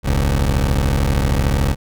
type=tone pair together; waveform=20% pulse; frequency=41.06 / 68.9 Hz; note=E1 / C#2; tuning=-6 / -10 cents; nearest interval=major sixth; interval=896 cents; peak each=-13 / -12 dBFS; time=0.03-1.76 s; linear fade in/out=50 ms; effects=none